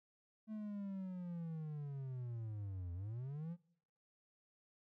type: linear two-way sweep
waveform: triangle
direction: down then up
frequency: 219.2 to 85 to 177.7 Hz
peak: -40 dBFS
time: 0.47-3.57 s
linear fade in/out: 50 ms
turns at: 2.93 s
effects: noise-tail reverb RT60 0.7 s tail -23 dB re dry